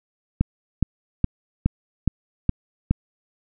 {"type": "click train", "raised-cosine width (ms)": 5, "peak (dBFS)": -5, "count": 7, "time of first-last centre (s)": [0.41, 2.91], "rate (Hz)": 2.4, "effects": []}